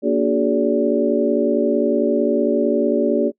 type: tone cluster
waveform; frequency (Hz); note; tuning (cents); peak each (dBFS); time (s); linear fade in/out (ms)
sine; 234.4 / 289.9 / 367.8 / 418.8 / 576; A#3 / D4 / F#4 / G#4 / D5; +10 / -22 / -10 / +15 / -34; -21; 0.02-3.32; 50
effects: noise-tail reverb RT60 0.1 s tail -24 dB re dry